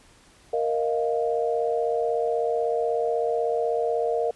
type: chord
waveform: sine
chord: Bb suspended fourth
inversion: none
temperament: equal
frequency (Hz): 466.2 / 622.3 / 698.5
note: Bb4 / Eb5 / F5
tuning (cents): 0 / 0 / 0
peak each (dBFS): -24 / -28 / -28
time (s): 0.53-4.31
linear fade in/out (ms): 5
effects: pink hiss -55 dBFS RMS until 4.35 s + resampled to 24000 Hz